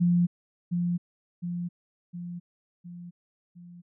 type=tone with echo; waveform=sine; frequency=174.61 Hz; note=F3; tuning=in tune; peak=-19 dBFS; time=0-0.27 s; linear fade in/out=20 ms; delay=710 ms; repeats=5; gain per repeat=-5 dB; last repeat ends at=3.82 s; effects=none